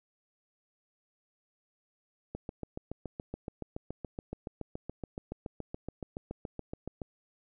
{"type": "click train", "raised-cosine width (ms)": 2, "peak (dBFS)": -24, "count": 34, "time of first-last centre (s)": [2.35, 7.018], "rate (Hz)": 7.07, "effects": []}